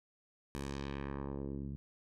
10% pulse tone with low-pass filter sweep, 69.3 Hz, C#2, in tune, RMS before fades -41 dBFS, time 0.55-1.76 s, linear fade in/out 0 ms, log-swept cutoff 12000 to 160 Hz, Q 1.2, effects none

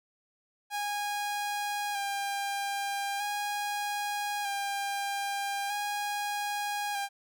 sawtooth tone with vibrato, 811 Hz, G#5, 41 cents flat, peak -27 dBFS, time 0.7-7.09 s, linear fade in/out 50 ms, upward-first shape square, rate 0.4 Hz, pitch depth 24 cents each way, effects none

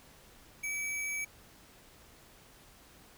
sine tone with sample-and-hold, 2297 Hz, D7, 39 cents flat, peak -33 dBFS, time 0.63-1.25 s, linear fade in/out 10 ms, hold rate 8820 Hz, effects pink hiss -58 dBFS RMS until 3.17 s

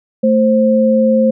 sine tone pair together, 221.7 / 526.3 Hz, A3 / C5, +13 / +10 cents, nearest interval octave + minor third, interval 1497 cents, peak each -11 dBFS, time 0.23-1.31 s, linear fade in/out 10 ms, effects none

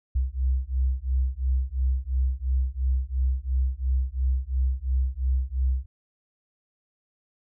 sine beating tone pair, 63.3 / 66.2 Hz, B1 / C2, +43 / +21 cents, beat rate 2.9 Hz, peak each -25 dBFS, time 0.15-5.86 s, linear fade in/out 10 ms, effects none

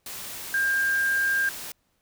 sine tone in noise, 1600 Hz, G6, 35 cents sharp, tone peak -21 dBFS, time 0.54-1.49 s, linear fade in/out 2 ms, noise white, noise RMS -37 dBFS, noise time 0.06-1.72 s, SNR +13 dB, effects pink hiss -71 dBFS RMS until 2.01 s

